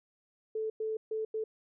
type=tone bursts at uneven times; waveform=sine; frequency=438 Hz; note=A4; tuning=8 cents flat; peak=-31 dBFS; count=4; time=0.55-0.7 / 0.8-0.97 / 1.11-1.25 / 1.34-1.44 s; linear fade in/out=5 ms; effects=none